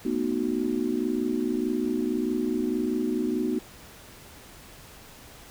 sine chord, B dominant seventh, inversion third, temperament just, 222.2 / 246.9 / 308.7 / 370.4 Hz, A3 / B3 / D#4 / F#4, +17 / 0 / -14 / +2 cents, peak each -33 / -28 / -29 / -30 dBFS, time 0.05-3.59 s, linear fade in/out 5 ms, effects pink hiss -48 dBFS RMS until 5.5 s

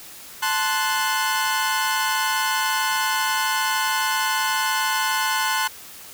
sawtooth chord, F# diminished, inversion first, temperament equal with one note detuned, 873.9 / 1046.5 / 1480 Hz, A5 / C6 / F#6, -12 / 0 / 0 cents, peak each -21 dBFS, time 0.42-5.68 s, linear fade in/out 10 ms, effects white hiss -41 dBFS RMS until 6.13 s

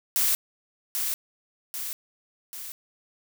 blue noise with echo, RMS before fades -23 dBFS, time 0.16-0.35 s, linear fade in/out 0 ms, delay 790 ms, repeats 3, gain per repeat -5 dB, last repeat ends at 2.72 s, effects none

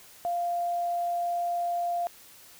sine tone, 696 Hz, F5, 6 cents flat, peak -26 dBFS, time 0.25-2.07 s, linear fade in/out 0 ms, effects white hiss -52 dBFS RMS until 2.59 s

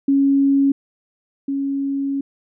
sine tone pair in turn, 276.4 / 276.4 Hz, C#4 / C#4, -5 / -5 cents, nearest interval unison, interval 0 cents, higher neither, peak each -12 / -19 dBFS, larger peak first, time 0.08-0.72 / 1.48-2.21 s, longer second, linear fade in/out 5 ms, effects none

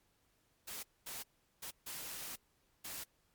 white noise bursts at uneven times, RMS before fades -45 dBFS, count 5, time 0.67-0.83 / 1.06-1.23 / 1.62-1.71 / 1.86-2.36 / 2.84-3.04 s, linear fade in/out 10 ms, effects pink hiss -75 dBFS RMS until 3.34 s + MP3 96 kbps

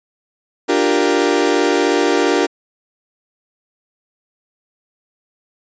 35% pulse chord, G minor seventh, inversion second, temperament equal, 293.7 / 349.2 / 392 / 466.2 Hz, D4 / F4 / G4 / Bb4, 0 / 0 / 0 / 0 cents, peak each -17 dBFS, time 0.68-2.47 s, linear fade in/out 20 ms, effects resampled to 16000 Hz

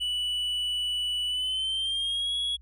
triangle tone with pitch glide, 2960 to 3342 Hz, F#7 to G#7, 0 to +10 cents, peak -25 dBFS, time 0-2.57 s, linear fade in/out 20 ms, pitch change +210 cents, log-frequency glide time 1.27-2.35 s, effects added 60 Hz sine -49 dBFS peak until 2.61 s + resampled to 32000 Hz

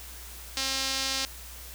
sawtooth tone with band-pass filter, 267.4 Hz, C4, 38 cents sharp, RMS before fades -30 dBFS, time 0.57-1.25 s, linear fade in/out 0 ms, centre 4900 Hz, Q 1.6, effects added 60 Hz sine -45 dBFS peak until 1.74 s + white hiss -45 dBFS RMS until 1.74 s

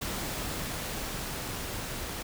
pink noise with level ramp, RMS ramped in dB -34 to -37 dBFS, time 0.01-2.23 s, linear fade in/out 10 ms, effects none

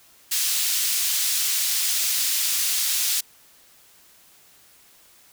pink high-pass noise, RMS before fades -23 dBFS, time 0.31-3.21 s, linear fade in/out 10 ms, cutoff 4000 Hz, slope 12 dB/octave, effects white hiss -54 dBFS RMS until 5.32 s

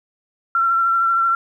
sine tone with vibrato, 1357 Hz, E6, 50 cents sharp, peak -14 dBFS, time 0.55-1.35 s, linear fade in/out 2 ms, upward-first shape triangle, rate 13 Hz, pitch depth 27 cents each way, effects 9-bit

